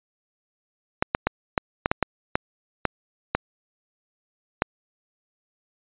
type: clicks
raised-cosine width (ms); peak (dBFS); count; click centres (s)
0.5; -4; 11; 1.025 / 1.149 / 1.27 / 1.578 / 1.859 / 1.915 / 2.027 / 2.355 / 2.853 / 3.35 / 4.621
effects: resampled to 8000 Hz